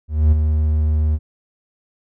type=tone with ADSR envelope; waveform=triangle; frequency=76.8 Hz; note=D#2; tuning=22 cents flat; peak=-6 dBFS; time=0.08-1.19 s; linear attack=240 ms; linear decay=15 ms; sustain=-6 dB; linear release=48 ms; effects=none